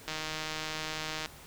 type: click train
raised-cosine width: 0.2 ms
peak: -18 dBFS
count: 185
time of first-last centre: 0.08-1.259 s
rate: 156 Hz
effects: pink hiss -51 dBFS RMS until 1.46 s